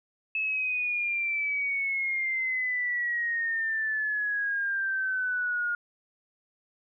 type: exponential sweep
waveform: sine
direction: down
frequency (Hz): 2605 to 1423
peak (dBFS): -26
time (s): 0.35-5.75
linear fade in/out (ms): 2
effects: none